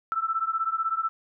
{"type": "beating tone pair", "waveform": "sine", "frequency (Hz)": [1318.5, 1334.5], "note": ["E6", "E6"], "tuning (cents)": [0, 21], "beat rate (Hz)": 16, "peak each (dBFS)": [-27, -28], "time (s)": [0.12, 1.09], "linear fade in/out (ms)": 0, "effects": []}